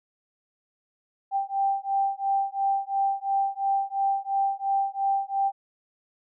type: beating tone pair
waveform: sine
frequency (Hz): 785 / 787.9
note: G5 / G5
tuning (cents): +2 / +9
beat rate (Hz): 2.9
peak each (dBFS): -26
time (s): 1.31-5.52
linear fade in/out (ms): 50
effects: none